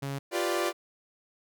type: tone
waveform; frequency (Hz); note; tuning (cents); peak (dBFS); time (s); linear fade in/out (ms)
sawtooth; 138.59; C#3; 0; -28; 0.02-0.19; 10
type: chord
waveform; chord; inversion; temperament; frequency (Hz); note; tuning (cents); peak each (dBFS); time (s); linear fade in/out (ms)
sawtooth; G dominant seventh; third; equal; 349.2 / 392 / 493.9 / 587.3; F4 / G4 / B4 / D5; 0 / 0 / 0 / 0; -26 / -30 / -32 / -28; 0.31-0.73; 50
effects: none